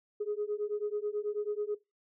sine beating tone pair, 412.9 / 422.1 Hz, G#4 / G#4, -10 / +28 cents, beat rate 9.2 Hz, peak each -34 / -33 dBFS, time 0.2-1.75 s, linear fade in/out 10 ms, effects noise-tail reverb RT60 0.2 s tail -19 dB re dry + tanh soft clip ceiling -25 dBFS

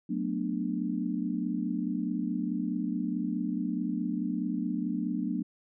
sine chord, B minor seventh, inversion second, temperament just, 185.21 / 222.2 / 246.9 / 296.3 Hz, F#3 / A3 / B3 / D4, +2 / +17 / 0 / +15 cents, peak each -34 dBFS, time 0.09-5.43 s, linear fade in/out 10 ms, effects none

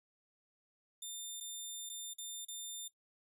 10% pulse tone with dropouts, 3600 Hz, A7, 39 cents sharp, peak -34 dBFS, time 1.02-2.88 s, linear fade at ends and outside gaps 5 ms, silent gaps 1.402-1.407 / 1.893-1.897 / 2.136-2.183 / 2.45-2.483 s, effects noise-tail reverb RT60 0.1 s tail -18 dB re dry + resampled to 32000 Hz

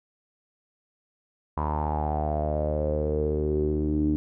sawtooth tone with low-pass filter sweep, 75.8 Hz, D#2, 45 cents flat, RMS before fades -26 dBFS, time 1.57-4.16 s, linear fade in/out 0 ms, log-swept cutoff 1000 to 290 Hz, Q 8.3, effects none

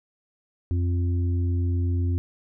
harmonic tone, 88 Hz, F2, 14 cents sharp, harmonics 1 / 3 / 4, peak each -21 / -33 / -39 dBFS, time 0.71-2.18 s, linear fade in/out 0 ms, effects none

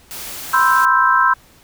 white noise, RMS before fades -30 dBFS, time 0.11-0.85 s, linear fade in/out 0 ms
sine chord, C major seventh, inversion third, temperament equal, 987.8 / 1046.5 / 1318.5 / 1568 Hz, B5 / C6 / E6 / G6, 0 / 0 / 0 / 0 cents, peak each -18 / -15 / -16 / -16 dBFS, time 0.53-1.34 s, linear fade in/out 10 ms
effects pink hiss -49 dBFS RMS until 1.63 s

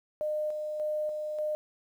sine tone with tremolo, 608 Hz, D#5, 40 cents flat, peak -28 dBFS, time 0.21-1.55 s, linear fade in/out 0 ms, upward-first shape square, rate 1.7 Hz, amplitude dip 35%, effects 10-bit

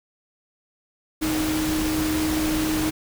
sine tone in noise, 311.4 Hz, D#4, 2 cents sharp, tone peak -22 dBFS, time 1.21-2.91 s, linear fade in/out 20 ms, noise pink, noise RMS -28 dBFS, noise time 1.21-2.91 s, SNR +3 dB, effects none

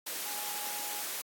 sine tone in noise, 829 Hz, G#5, 3 cents flat, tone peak -45 dBFS, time 0.25-1.03 s, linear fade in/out 10 ms, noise white, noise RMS -37 dBFS, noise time 0.06-1.22 s, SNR -11 dB, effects high-pass 300 Hz 12 dB/octave + AAC 64 kbps

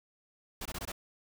pink noise bursts, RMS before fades -39 dBFS, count 5, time 0.61-0.919 s, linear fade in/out 5 ms, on 45 ms, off 21 ms, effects none

